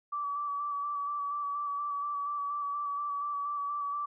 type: tone with vibrato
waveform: sine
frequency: 1154 Hz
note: D6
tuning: 31 cents flat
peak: -31 dBFS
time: 0.12-4.06 s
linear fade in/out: 10 ms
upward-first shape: square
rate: 4.2 Hz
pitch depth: 20 cents each way
effects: none